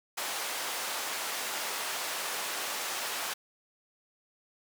pink band-pass noise, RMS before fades -35 dBFS, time 0.17-3.34 s, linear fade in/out 10 ms, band 700 to 16000 Hz, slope 12 dB/octave, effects none

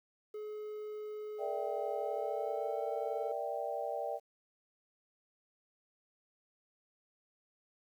triangle tone with pitch glide, 424.4 to 445.2 Hz, G#4 to A4, +38 to +20 cents, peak -38 dBFS, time 0.34-3.32 s, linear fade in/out 5 ms, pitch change +82 cents, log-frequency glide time 1.93-2.83 s
sine chord, E half-diminished seventh, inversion second, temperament equal, 466.2 / 587.3 / 659.3 / 784 Hz, Bb4 / D5 / E5 / G5, 0 / 0 / 0 / 0 cents, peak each -42 / -39 / -41 / -40 dBFS, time 1.38-4.2 s, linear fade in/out 50 ms
effects 11-bit

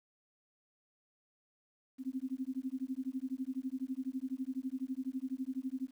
sine tone with tremolo, 261.6 Hz, C4, in tune, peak -32 dBFS, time 1.98-5.91 s, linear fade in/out 50 ms, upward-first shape sine, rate 12 Hz, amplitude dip 100%, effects 11-bit

